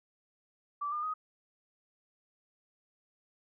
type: tone with pitch steps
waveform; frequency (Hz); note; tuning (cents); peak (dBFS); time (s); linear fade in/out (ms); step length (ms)
sine; 1162 / 1206.5 / 1252.6; D6 / D6 / D#6; -19 / +46 / +11; -32; 0.81-1.14; 10; 110
effects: none